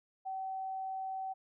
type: tone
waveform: sine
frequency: 764 Hz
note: G5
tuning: 45 cents flat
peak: -36 dBFS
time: 0.25-1.34 s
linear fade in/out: 20 ms
effects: none